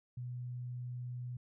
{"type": "tone", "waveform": "sine", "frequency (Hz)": 123.47, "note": "B2", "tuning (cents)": 0, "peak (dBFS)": -39, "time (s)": [0.17, 1.37], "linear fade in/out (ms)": 5, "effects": []}